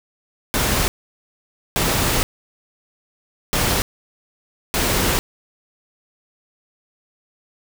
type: noise bursts at uneven times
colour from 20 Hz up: pink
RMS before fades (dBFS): -19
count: 4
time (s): 0.54-0.88 / 1.76-2.23 / 3.53-3.82 / 4.74-5.19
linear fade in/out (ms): 0
effects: none